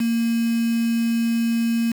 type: tone with quantisation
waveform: sine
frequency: 230.9 Hz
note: A#3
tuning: 16 cents flat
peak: -18 dBFS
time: 0-1.92 s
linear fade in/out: 5 ms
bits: 5
effects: none